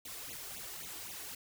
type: noise with flanger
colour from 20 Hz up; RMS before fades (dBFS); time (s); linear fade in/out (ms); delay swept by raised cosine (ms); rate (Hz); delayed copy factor
white; -45; 0.05-1.35; 5; 0.29 to 2.79; 3.8; +1
effects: none